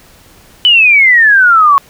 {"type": "exponential sweep", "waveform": "sine", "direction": "down", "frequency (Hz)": [3018, 1095], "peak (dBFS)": -3, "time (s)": [0.65, 1.78], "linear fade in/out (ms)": 0, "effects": ["pink hiss -42 dBFS RMS until 1.89 s"]}